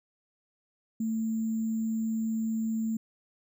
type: tone with sample-and-hold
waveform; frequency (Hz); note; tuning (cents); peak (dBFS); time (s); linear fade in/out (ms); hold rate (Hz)
sine; 222.6; A3; +20; -27; 1-2.97; 5; 7350
effects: none